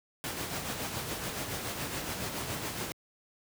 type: noise with tremolo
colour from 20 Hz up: pink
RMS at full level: -34 dBFS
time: 0.24-2.92 s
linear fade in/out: 0 ms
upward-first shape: sine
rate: 7.1 Hz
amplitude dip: 40%
effects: high-pass 80 Hz 12 dB/octave